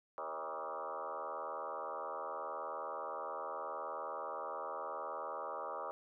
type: tone with frequency modulation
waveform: sine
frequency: 880 Hz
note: A5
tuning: in tune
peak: -39 dBFS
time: 0.18-5.91 s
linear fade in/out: 0 ms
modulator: 79.2 Hz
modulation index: 5.2
effects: none